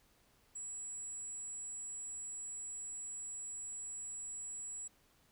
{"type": "tone", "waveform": "sine", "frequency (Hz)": 7800, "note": "B8", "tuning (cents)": -23, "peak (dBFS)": -40, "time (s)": [0.55, 4.88], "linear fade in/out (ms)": 10, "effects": ["tanh soft clip ceiling -40 dBFS", "pink hiss -70 dBFS RMS until 5.31 s"]}